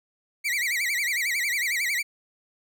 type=tone with vibrato; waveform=40% pulse; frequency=2110 Hz; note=C7; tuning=14 cents sharp; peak=-23 dBFS; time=0.44-2.03 s; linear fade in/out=20 ms; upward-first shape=sine; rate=11 Hz; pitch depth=190 cents each way; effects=none